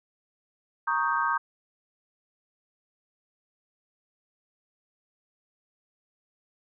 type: chord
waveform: sine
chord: Eb dominant seventh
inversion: second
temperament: equal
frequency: 932.3 / 1108.7 / 1244.5 / 1568 Hz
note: Bb5 / Db6 / Eb6 / G6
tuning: 0 / 0 / 0 / 0 cents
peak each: -29 dBFS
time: 0.87-1.38 s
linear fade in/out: 10 ms
effects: none